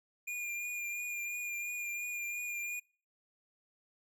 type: tone with vibrato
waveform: square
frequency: 2418 Hz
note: D7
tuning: 50 cents sharp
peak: -37 dBFS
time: 0.27-2.8 s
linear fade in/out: 10 ms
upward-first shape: triangle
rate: 2.9 Hz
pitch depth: 28 cents each way
effects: noise-tail reverb RT60 0.4 s tail -24 dB re dry